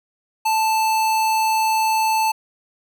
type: tone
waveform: square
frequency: 880 Hz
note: A5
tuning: in tune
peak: -17 dBFS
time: 0.45-2.32 s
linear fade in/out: 10 ms
effects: none